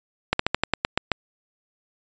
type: slowing click train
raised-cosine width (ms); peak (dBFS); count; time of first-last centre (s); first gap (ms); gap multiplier
0.3; -3; 9; 0.33-1.117; 64; 1.12
effects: resampled to 16000 Hz